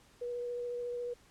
sine tone with vibrato, 484.4 Hz, B4, 34 cents flat, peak -35 dBFS, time 0.21-1.14 s, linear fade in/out 10 ms, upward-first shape triangle, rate 14 Hz, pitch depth 13 cents each way, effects pink hiss -63 dBFS RMS until 1.3 s + low-pass 10000 Hz 12 dB/octave

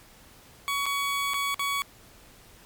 20% pulse tone with dropouts, 1125 Hz, C#6, 25 cents sharp, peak -21 dBFS, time 0.68-1.82 s, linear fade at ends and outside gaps 0 ms, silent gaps 0.857-0.864 / 1.336-1.342 / 1.544-1.594 s, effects pink hiss -53 dBFS RMS until 2.65 s + MP3 96 kbps

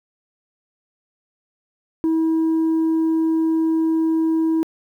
sine tone, 322.7 Hz, E4, 37 cents flat, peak -13 dBFS, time 2.04-4.63 s, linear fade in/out 0 ms, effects tanh soft clip ceiling -15 dBFS + 9-bit

